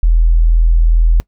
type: tone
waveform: sine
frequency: 41.2 Hz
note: E1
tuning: in tune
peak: -6 dBFS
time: 0.03-1.2 s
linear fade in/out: 0 ms
effects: noise-tail reverb RT60 0.1 s tail -23 dB re dry